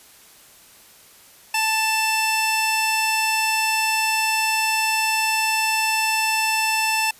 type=tone pair together; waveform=sawtooth; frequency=880 / 2660 Hz; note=A5 / E7; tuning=0 / +15 cents; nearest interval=octave + perfect fifth; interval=1915 cents; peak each=-18 dBFS; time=1.54-7.11 s; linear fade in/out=5 ms; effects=white hiss -49 dBFS RMS until 7.19 s + resampled to 32000 Hz